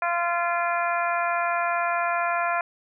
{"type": "harmonic tone", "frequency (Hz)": 344.7, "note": "F4", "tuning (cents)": -23, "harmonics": [2, 3, 4, 5, 6, 7], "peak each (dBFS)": [-26, -28, -28, -32, -38, -33], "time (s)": [0.02, 2.61], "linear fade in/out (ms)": 2, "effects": []}